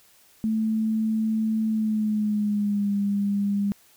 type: tone with pitch glide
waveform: sine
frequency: 219.7 to 201.5 Hz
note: A3 to G3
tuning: -2 to +48 cents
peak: -21 dBFS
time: 0.44-3.72 s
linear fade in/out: 0 ms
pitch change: -150 cents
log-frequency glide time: 1.67-2.93 s
effects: white hiss -57 dBFS RMS until 3.96 s